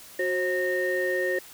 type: tone cluster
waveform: sine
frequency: 367.5 / 535 / 1842 Hz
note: F#4 / C5 / A#6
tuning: -12 / +38 / -21 cents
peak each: -27 dBFS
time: 0.19-1.39 s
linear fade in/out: 5 ms
effects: tanh soft clip ceiling -17 dBFS + white hiss -47 dBFS RMS until 1.53 s